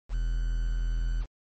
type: tone with quantisation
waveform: triangle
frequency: 41.37 Hz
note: E1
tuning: 7 cents sharp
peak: -23 dBFS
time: 0.09-1.26 s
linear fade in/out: 50 ms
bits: 8
effects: MP3 32 kbps